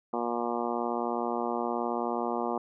harmonic tone, 119 Hz, A#2, 36 cents sharp, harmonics 2 / 3 / 4 / 5 / 6 / 7 / 8 / 9 / 10, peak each -35 / -35 / -36 / -39 / -35 / -37 / -39 / -39 / -41 dBFS, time 0.13-2.58 s, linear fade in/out 5 ms, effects none

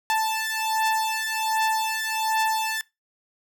sawtooth beating tone pair, 880 / 881.3 Hz, A5 / A5, 0 / +3 cents, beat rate 1.3 Hz, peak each -22 dBFS, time 0.1-2.81 s, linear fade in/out 0 ms, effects noise-tail reverb RT60 0.2 s tail -21 dB re dry

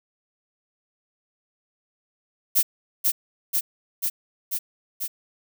violet noise with echo, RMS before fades -18 dBFS, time 2.55-2.63 s, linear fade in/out 20 ms, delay 490 ms, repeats 5, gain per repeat -2 dB, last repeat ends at 5.08 s, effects none

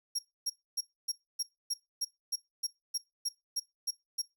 30% pulse tone bursts, 5588 Hz, F8, in tune, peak -26 dBFS, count 14, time 0.15-4.22 s, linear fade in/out 10 ms, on 40 ms, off 270 ms, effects noise-tail reverb RT60 0.2 s tail -20 dB re dry

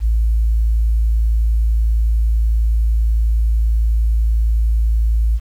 sine tone, 55.4 Hz, A1, 13 cents sharp, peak -11 dBFS, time 0-5.4 s, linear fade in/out 50 ms, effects tanh soft clip ceiling -7 dBFS + 8-bit

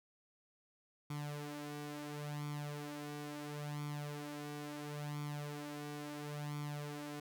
sawtooth tone with flanger, 147.2 Hz, D3, 4 cents sharp, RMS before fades -44 dBFS, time 1.1-7.2 s, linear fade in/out 5 ms, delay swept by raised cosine 0.88 to 4.18 ms, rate 0.73 Hz, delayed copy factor +0.7, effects none

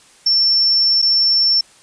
sine tone with dropouts, 5410 Hz, E8, 44 cents sharp, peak -11 dBFS, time 0.26-1.61 s, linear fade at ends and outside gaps 5 ms, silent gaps 1.018-1.024 s, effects white hiss -48 dBFS RMS until 1.82 s + resampled to 22050 Hz

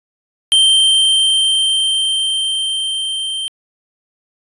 square tone with level ramp, 3136 Hz, G7, in tune, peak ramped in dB -8 to -20 dBFS, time 0.52-3.48 s, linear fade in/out 0 ms, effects resampled to 24000 Hz

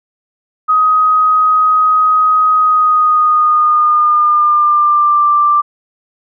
sine tone with pitch glide, 1257 to 1179.6 Hz, D#6 to D6, +17 to +7 cents, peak -7 dBFS, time 0.68-5.62 s, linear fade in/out 20 ms, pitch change -110 cents, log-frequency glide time 2.53-5.27 s, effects none

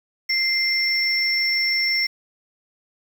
sine tone pair together, 2093 / 5413 Hz, C7 / E8, 0 / +45 cents, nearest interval octave + major third, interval 1645 cents, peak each -21 dBFS, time 0.29-2.07 s, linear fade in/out 10 ms, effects 7-bit

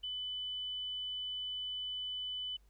sine tone, 3000 Hz, F#7, 23 cents sharp, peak -37 dBFS, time 0.03-2.57 s, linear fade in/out 10 ms, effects added 50 Hz sine -62 dBFS peak until 2.69 s + pink hiss -75 dBFS RMS until 2.69 s

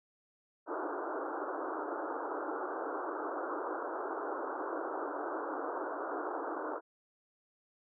pink band-pass noise, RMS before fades -38 dBFS, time 0.66-6.81 s, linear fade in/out 50 ms, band 290 to 1500 Hz, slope 96 dB/octave, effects none

